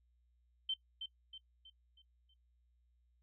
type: tone with echo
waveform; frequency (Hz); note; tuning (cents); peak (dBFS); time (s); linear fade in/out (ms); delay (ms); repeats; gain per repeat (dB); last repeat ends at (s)
sine; 3100; G7; -20; -33; 0.69-0.74; 5; 320; 5; -7; 2.34
effects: noise-tail reverb RT60 0.1 s tail -19 dB re dry + added 60 Hz sine -70 dBFS peak until 3.22 s